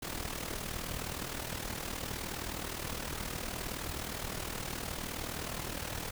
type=noise with amplitude modulation; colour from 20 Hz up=pink; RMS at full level=-36 dBFS; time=0.02-6.11 s; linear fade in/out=10 ms; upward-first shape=sine; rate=39.3 Hz; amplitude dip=65%; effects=none